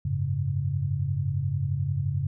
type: chord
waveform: sine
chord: F# suspended second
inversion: none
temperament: equal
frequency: 92.5 / 103.83 / 138.59 Hz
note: F#2 / G#2 / C#3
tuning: 0 / 0 / 0 cents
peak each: -30 / -30 / -27 dBFS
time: 0.05-2.27 s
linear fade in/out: 5 ms
effects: none